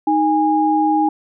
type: tone pair together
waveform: sine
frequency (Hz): 311.1 / 821.5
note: D#4 / G#5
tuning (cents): 0 / -19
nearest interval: octave + perfect fourth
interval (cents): 1681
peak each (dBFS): -16 / -15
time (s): 0.07-1.09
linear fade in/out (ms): 5
effects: none